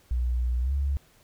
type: tone with pitch glide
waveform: sine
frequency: 61 to 69.67 Hz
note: B1 to C#2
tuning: -21 to +9 cents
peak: -23 dBFS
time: 0.11-0.97 s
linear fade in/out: 0 ms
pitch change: +230 cents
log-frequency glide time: 0.61-0.73 s
effects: pink hiss -60 dBFS RMS until 1.23 s